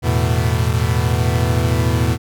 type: chord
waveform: 40% pulse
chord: E suspended fourth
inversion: none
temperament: equal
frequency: 82.41 / 110 / 123.47 Hz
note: E2 / A2 / B2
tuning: 0 / 0 / 0 cents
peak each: -18 dBFS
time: 0.02-2.18 s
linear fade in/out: 50 ms
effects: none